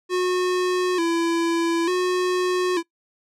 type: tone with vibrato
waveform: square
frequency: 349.2 Hz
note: F4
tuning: in tune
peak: -20 dBFS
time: 0.09-2.83 s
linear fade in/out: 50 ms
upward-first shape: square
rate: 0.56 Hz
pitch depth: 71 cents each way
effects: noise-tail reverb RT60 0.1 s tail -21 dB re dry + low-pass 8000 Hz 12 dB/octave